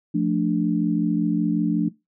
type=chord; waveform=sine; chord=D minor; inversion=first; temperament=equal; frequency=174.61 / 220 / 293.7 Hz; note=F3 / A3 / D4; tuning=0 / 0 / 0 cents; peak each=-23 / -24 / -22 dBFS; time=0.14-1.89 s; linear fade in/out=10 ms; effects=noise-tail reverb RT60 0.2 s tail -20 dB re dry